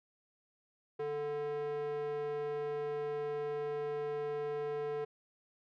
square tone with high-pass filter, 146.83 Hz, D3, in tune, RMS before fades -37 dBFS, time 0.99-5.05 s, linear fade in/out 10 ms, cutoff 370 Hz, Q 7.3, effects low-pass 2000 Hz 12 dB/octave

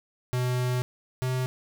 square tone pair in turn, 125.2 / 128.2 Hz, B2 / C3, +24 / -35 cents, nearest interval unison, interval 41 cents, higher second, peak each -25 / -26 dBFS, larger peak first, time 0.33-0.82 / 1.22-1.46 s, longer first, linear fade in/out 0 ms, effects none

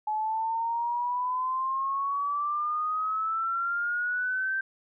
sine exponential sweep, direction up, 851 to 1568 Hz, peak -26 dBFS, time 0.07-4.61 s, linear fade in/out 5 ms, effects none

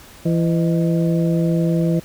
harmonic tone with a mistuned harmonic, 167.5 Hz, E3, 28 cents sharp, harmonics 1 / 2 / 3 / 4, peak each -16 / -22 / -26 / -28 dBFS, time 0.25-2 s, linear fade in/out 10 ms, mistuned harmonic 4, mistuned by -130 cents, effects pink hiss -43 dBFS RMS until 2.04 s

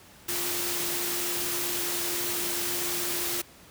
sine tone in noise, 349.2 Hz, F4, in tune, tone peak -37 dBFS, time 0.28-3.42 s, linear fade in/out 10 ms, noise white, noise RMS -30 dBFS, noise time 0.28-3.42 s, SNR -10 dB, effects pink hiss -52 dBFS RMS until 3.7 s + high-pass 60 Hz 12 dB/octave

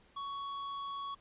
sine tone with tanh clipping, 1116 Hz, C#6, 11 cents sharp, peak -40 dBFS, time 0.16-1.15 s, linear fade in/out 10 ms, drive 15 dB, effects pink hiss -65 dBFS RMS until 1.2 s + resampled to 8000 Hz

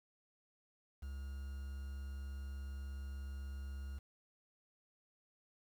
triangle tone with quantisation, 68.3 Hz, C#2, 25 cents flat, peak -40 dBFS, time 1.02-3.99 s, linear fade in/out 10 ms, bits 10, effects none

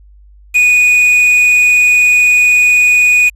triangle tone with quantisation, 2471 Hz, D#7, 13 cents flat, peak -4 dBFS, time 0.54-3.3 s, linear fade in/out 20 ms, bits 4, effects added 50 Hz sine -38 dBFS peak until 3.35 s + resampled to 32000 Hz

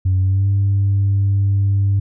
sine tone with pitch glide, 93.5 to 99.06 Hz, F#2 to G2, +19 to +19 cents, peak -11 dBFS, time 0.05-2 s, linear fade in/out 10 ms, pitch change +100 cents, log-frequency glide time 0.19-0.48 s, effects tanh soft clip ceiling -10 dBFS

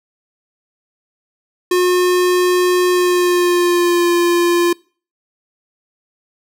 square tone with pitch glide, 360 to 346.9 Hz, F#4 to F4, -47 to -12 cents, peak -12 dBFS, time 1.71-4.73 s, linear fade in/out 5 ms, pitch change -65 cents, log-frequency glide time 2.91-4.12 s, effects noise-tail reverb RT60 0.4 s tail -25 dB re dry

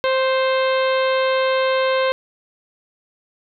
harmonic tone with a mistuned harmonic, 525 Hz, C5, 6 cents sharp, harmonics 1 / 2 / 3 / 4 / 5 / 6 / 7 / 8, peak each -17 / -23 / -27 / -29 / -31 / -33 / -34 / -35 dBFS, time 0.04-2.12 s, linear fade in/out 0 ms, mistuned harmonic 3, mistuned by -17 cents, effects none

